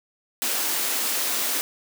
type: high-pass noise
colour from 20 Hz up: white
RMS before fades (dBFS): -25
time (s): 0.42-1.61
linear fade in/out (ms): 0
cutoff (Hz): 220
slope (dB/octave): 96
effects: none